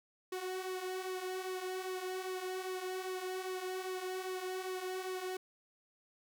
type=tone with flanger; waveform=sawtooth; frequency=371.6 Hz; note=F#4; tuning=7 cents sharp; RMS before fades=-40 dBFS; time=0.32-5.37 s; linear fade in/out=5 ms; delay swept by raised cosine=1.4 to 4.6 ms; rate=2.5 Hz; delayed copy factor=-0.6; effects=none